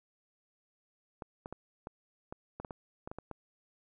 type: clicks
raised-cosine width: 1 ms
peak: -27 dBFS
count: 12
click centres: 1.222 / 1.459 / 1.526 / 1.871 / 2.325 / 2.6 / 2.648 / 2.708 / 3.075 / 3.115 / 3.186 / 3.313 s
effects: none